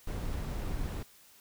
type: noise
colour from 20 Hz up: brown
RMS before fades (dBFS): -35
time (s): 0.07-1.03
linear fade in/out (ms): 5
effects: white hiss -59 dBFS RMS until 1.4 s